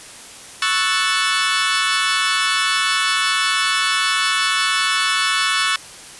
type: chord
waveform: 20% pulse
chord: F# minor seventh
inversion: second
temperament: equal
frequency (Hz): 1108.7 / 1318.5 / 1480 / 1760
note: C#6 / E6 / F#6 / A6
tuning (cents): 0 / 0 / 0 / 0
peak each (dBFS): -17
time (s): 0.62-5.76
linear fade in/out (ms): 2
effects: white hiss -38 dBFS RMS until 6.19 s + resampled to 24000 Hz